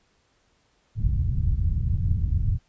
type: low-pass noise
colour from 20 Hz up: white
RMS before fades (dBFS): -23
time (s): 0.95-2.59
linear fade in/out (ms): 50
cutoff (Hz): 110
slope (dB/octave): 24
effects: pink hiss -66 dBFS RMS until 2.68 s + resampled to 16000 Hz